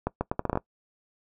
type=accelerating click train; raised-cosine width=1 ms; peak=-12 dBFS; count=9; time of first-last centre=0.07-0.574 s; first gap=140 ms; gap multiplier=0.75; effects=noise-tail reverb RT60 0.1 s tail -21 dB re dry